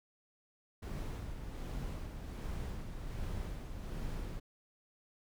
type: noise with tremolo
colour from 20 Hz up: brown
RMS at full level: -39 dBFS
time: 0.82-4.4 s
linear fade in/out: 10 ms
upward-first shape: sine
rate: 1.3 Hz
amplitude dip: 45%
effects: none